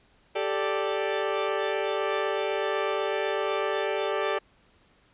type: chord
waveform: sawtooth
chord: G suspended second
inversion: none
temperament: equal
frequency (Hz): 392 / 440 / 587.3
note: G4 / A4 / D5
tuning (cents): 0 / 0 / 0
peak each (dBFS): -26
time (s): 0.35-4.39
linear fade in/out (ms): 10
effects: pink hiss -62 dBFS RMS until 5.13 s + resampled to 8000 Hz